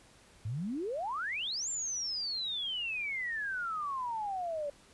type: exponential two-way sweep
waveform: sine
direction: up then down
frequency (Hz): 98 to 7459 to 564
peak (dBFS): -33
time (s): 0.45-4.7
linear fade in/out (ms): 5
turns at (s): 1.69
effects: pink hiss -60 dBFS RMS until 4.93 s + resampled to 24000 Hz